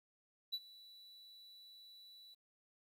triangle tone with ADSR envelope, 3951 Hz, B7, in tune, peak -34 dBFS, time 0.52-2.35 s, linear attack 19 ms, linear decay 47 ms, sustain -21 dB, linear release 16 ms, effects 12-bit

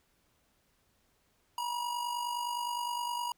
square tone with amplitude modulation, 961 Hz, B5, 48 cents flat, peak -31 dBFS, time 1.58-3.32 s, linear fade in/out 2 ms, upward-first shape sine, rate 49.7 Hz, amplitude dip 55%, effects pink hiss -72 dBFS RMS until 3.37 s

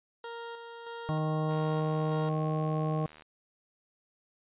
20% pulse tone with tremolo, 466.2 Hz, A#4, in tune, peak -34 dBFS, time 0.24-2.29 s, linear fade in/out 2 ms, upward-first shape square, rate 1.6 Hz, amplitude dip 40%
harmonic tone, 155.56 Hz, D#3, in tune, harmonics 1 / 2 / 3 / 4 / 5 / 7, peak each -29 / -38 / -37 / -38 / -40 / -40 dBFS, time 1.09-3.06 s, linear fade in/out 0 ms
click train, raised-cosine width 0.3 ms, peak -35 dBFS, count 133, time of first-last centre 1.51-3.222 s, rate 77.1 Hz
effects resampled to 8000 Hz

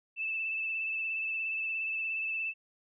sine tone with vibrato, 2637 Hz, E7, in tune, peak -31 dBFS, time 0.16-2.54 s, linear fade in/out 50 ms, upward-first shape sine, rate 17 Hz, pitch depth 23 cents each way, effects none

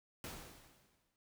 pink noise with exponential decay, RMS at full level -45 dBFS, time 0.24-1.16 s, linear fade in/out 1 ms, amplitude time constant 200 ms, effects none

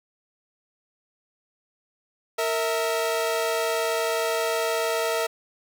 sawtooth tone pair together, 460 / 650.5 Hz, A#4 / E5, -23 / -23 cents, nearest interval tritone, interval 600 cents, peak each -22 / -22 dBFS, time 2.38-5.27 s, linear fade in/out 10 ms, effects none

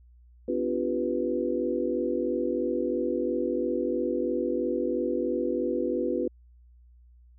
sine tone cluster, 253.3 / 293.3 / 347 / 390 / 495.3 Hz, B3 / D4 / F4 / G4 / B4, +44 / -2 / -11 / -9 / +5 cents, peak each -32 / -34 / -30 / -33 / -30 dBFS, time 0.48-6.28 s, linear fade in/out 5 ms, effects added 60 Hz sine -52 dBFS peak until 7.38 s

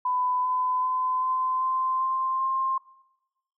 sine tone with pitch steps, 1001 / 1010.3 / 1019.7 / 1029.1 / 1038.7 / 1048.3 / 1058.1 Hz, B5 / B5 / C6 / C6 / C6 / C6 / C6, +23 / +39 / -45 / -29 / -13 / +3 / +19 cents, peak -23 dBFS, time 0.05-2.78 s, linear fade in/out 5 ms, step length 390 ms, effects noise-tail reverb RT60 1.0 s tail -20 dB re dry

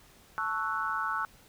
sine chord, F# minor seventh, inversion first, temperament equal, 880 / 1108.7 / 1318.5 / 1480 Hz, A5 / C#6 / E6 / F#6, 0 / 0 / 0 / 0 cents, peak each -37 / -35 / -33 / -34 dBFS, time 0.38-1.25 s, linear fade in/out 0 ms, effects pink hiss -58 dBFS RMS until 1.48 s

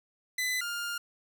sawtooth tone pair in turn, 2007 / 1407.3 Hz, B6 / F6, +27 / +13 cents, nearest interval tritone, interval 614 cents, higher first, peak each -25 / -29 dBFS, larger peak first, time 0.38-0.61 / 0.61-0.98 s, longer second, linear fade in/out 5 ms, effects none

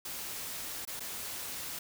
white noise with dropouts, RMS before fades -40 dBFS, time 0.05-1.79 s, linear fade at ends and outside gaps 5 ms, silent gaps 0.852-0.874 / 0.996-1.004 s, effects none

